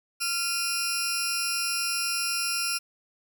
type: tone cluster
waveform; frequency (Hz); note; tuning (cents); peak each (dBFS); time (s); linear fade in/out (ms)
20% pulse; 1380 / 2464 / 5380 / 5600; F6 / D#7 / E8 / F8; -21 / -17 / +34 / +4; -27 / -28 / -25 / -28; 0.2-2.79; 20
effects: 9-bit